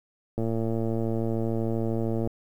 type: click train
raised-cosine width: 2 ms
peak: -16 dBFS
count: 215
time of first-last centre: 0.38-2.274 s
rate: 113 Hz
effects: 9-bit